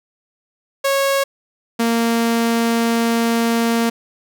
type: tone pair in turn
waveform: sawtooth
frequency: 550 / 231.2 Hz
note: C#5 / A#3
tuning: -14 / -14 cents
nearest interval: octave + minor third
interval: 1500 cents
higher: first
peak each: -11 dBFS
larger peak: neither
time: 0.84-1.24 / 1.79-3.9 s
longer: second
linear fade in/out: 10 ms
effects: none